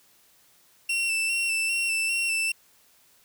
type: tone with vibrato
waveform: 40% pulse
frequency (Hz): 2695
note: E7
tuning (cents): +38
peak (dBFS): -23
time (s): 0.89-2.52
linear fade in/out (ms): 5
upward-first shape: square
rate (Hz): 2.5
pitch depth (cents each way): 23
effects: white hiss -60 dBFS RMS until 3.24 s